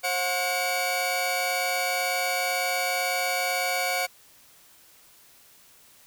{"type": "tone cluster", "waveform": "sawtooth", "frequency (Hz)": [536, 724, 2274], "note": ["C5", "F#5", "C#7"], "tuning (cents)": [42, -38, 44], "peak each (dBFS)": [-28, -24, -25], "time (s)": [0.03, 4.07], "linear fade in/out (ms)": 20, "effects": ["white hiss -55 dBFS RMS until 6.06 s"]}